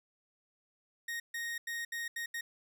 40% pulse tone bursts at uneven times, 1864.7 Hz, A#6, in tune, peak -35 dBFS, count 6, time 1.08-1.2 / 1.34-1.58 / 1.67-1.85 / 1.92-2.08 / 2.16-2.26 / 2.34-2.41 s, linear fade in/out 5 ms, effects none

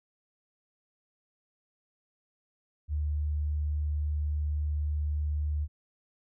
sine tone, 74.7 Hz, D2, 30 cents sharp, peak -27 dBFS, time 2.88-5.68 s, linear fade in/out 50 ms, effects none

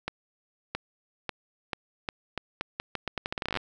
accelerating click train, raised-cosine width 0.3 ms, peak -14 dBFS, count 23, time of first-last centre 0.08-3.572 s, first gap 670 ms, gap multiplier 0.81, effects none

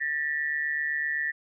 sine tone pair together, 1780 / 1927.8 Hz, A6 / B6, +20 / -42 cents, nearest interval minor second, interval 138 cents, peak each -28 / -30 dBFS, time 0-1.32 s, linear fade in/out 20 ms, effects none

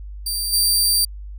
20% pulse tone with level steps, 4678 Hz, D8, 8 cents flat, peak -16 / -9 dBFS, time 0.26-1.05 s, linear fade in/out 5 ms, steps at 0.52 s, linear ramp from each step 20 ms, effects added 50 Hz sine -31 dBFS peak until 1.38 s

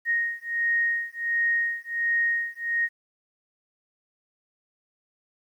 sine beating tone pair, 1864.7 / 1866.1 Hz, A#6 / A#6, 0 / +1 cents, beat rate 1.4 Hz, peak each -26 dBFS, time 0.05-2.89 s, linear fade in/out 50 ms, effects 10-bit

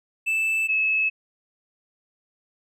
triangle / sine tone pair in turn, 2637 / 2593 Hz, E7 / E7, 0 / -29 cents, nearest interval unison, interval 29 cents, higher first, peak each -19 dBFS, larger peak neither, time 0.26-0.68 / 0.68-1.1 s, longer neither, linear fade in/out 20 ms, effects none

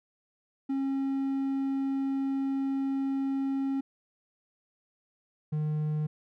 triangle tone pair in turn, 271.4 / 152.46 Hz, C#4 / D#3, -36 / -35 cents, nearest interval minor seventh, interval 999 cents, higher first, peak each -25 dBFS, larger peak neither, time 0.69-3.81 / 5.52-6.07 s, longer first, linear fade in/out 10 ms, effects none

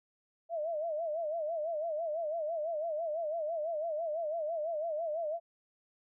sine tone with vibrato, 638 Hz, D#5, 43 cents sharp, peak -32 dBFS, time 0.49-5.4 s, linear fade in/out 50 ms, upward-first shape sine, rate 6 Hz, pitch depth 120 cents each way, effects none

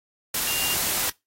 sine tone in noise, 2794 Hz, F7, in tune, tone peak -28 dBFS, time 0.47-0.74 s, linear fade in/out 5 ms, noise white, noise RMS -25 dBFS, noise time 0.34-1.1 s, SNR -6 dB, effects noise-tail reverb RT60 0.2 s tail -23 dB re dry + AAC 48 kbps

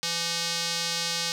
square tone with band-pass filter, 169.1 Hz, E3, 44 cents sharp, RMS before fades -29 dBFS, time 0.03-1.32 s, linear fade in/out 0 ms, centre 4900 Hz, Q 1.8, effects none

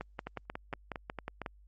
two click trains, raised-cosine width 0.5 ms, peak -23 / -22 dBFS, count 6 / 9, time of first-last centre 0.27-1.417 / 0.01-1.462 s, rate 4.36 / 5.51 Hz, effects added 50 Hz sine -56 dBFS peak until 1.67 s + Opus 32 kbps

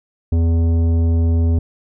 sine tone with tanh clipping, 83.1 Hz, E2, 15 cents sharp, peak -14 dBFS, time 0.32-1.59 s, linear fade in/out 5 ms, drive 12 dB, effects none

